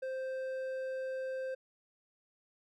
sine tone with hard clipping, 523.3 Hz, C5, in tune, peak -37 dBFS, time 0.02-1.55 s, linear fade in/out 10 ms, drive 6 dB, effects none

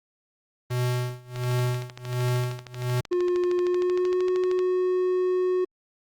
square tone with tremolo, 124 Hz, B2, 7 cents sharp, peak -22 dBFS, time 0.7-3.01 s, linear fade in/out 10 ms, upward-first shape sine, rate 1.4 Hz, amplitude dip 95%
click train, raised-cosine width 0.2 ms, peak -20 dBFS, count 43, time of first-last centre 1.36-4.591 s, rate 13 Hz
triangle tone with pitch glide, 356.8 to 366.2 Hz, F4 to F#4, +37 to -18 cents, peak -19 dBFS, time 3.11-5.65 s, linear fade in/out 10 ms, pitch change +45 cents, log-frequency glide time 3.63-4.26 s
effects Opus 24 kbps

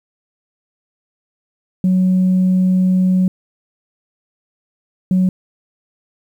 sine tone bursts at uneven times, 185 Hz, F#3, in tune, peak -9 dBFS, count 2, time 1.84-3.28 / 5.11-5.29 s, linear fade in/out 2 ms, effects tanh soft clip ceiling -8 dBFS + 8-bit

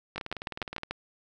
two click trains, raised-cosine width 0.3 ms, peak -16 / -20 dBFS, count 6 / 14, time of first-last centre 0.18-0.91 / 0.16-0.834 s, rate 6.85 / 19.3 Hz, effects none

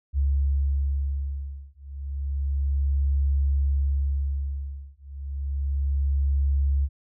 sine beating tone pair, 69.3 / 69.61 Hz, C#2 / C#2, 0 / +8 cents, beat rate 0.31 Hz, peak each -25 dBFS, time 0.13-6.89 s, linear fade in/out 50 ms, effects none

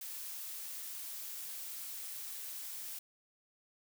blue noise, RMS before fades -44 dBFS, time 0.01-2.99 s, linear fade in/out 5 ms, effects none

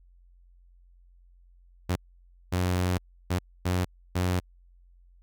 sawtooth tone bursts at uneven times, 90.4 Hz, F#2, 40 cents flat, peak -20 dBFS, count 5, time 1.89-1.96 / 2.52-2.98 / 3.3-3.39 / 3.65-3.85 / 4.15-4.4 s, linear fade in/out 10 ms, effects added 44 Hz sine -54 dBFS peak until 5.22 s

